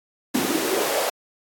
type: noise with high-pass filter sweep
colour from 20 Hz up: pink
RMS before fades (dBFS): -23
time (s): 0.34-1.1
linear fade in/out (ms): 10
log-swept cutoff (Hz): 230 to 630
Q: 4.4
effects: AAC 64 kbps